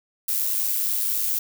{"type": "noise with amplitude modulation", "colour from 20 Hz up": "violet", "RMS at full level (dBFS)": -22, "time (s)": [0.28, 1.39], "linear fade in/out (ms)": 5, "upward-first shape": "sine", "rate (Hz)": 104, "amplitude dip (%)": 45, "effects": []}